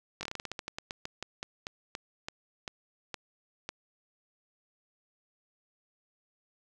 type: slowing click train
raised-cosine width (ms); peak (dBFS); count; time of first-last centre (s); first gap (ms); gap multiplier
0.2; -19; 22; 0.21-3.69; 20; 1.18
effects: none